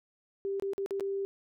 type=tone with dropouts; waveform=sine; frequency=393.6 Hz; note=G4; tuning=7 cents sharp; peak=-30 dBFS; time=0.45-1.25 s; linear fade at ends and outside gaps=0 ms; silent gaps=0.598-0.623 / 0.734-0.78 / 0.861-0.908 / 0.998-1.007 s; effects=none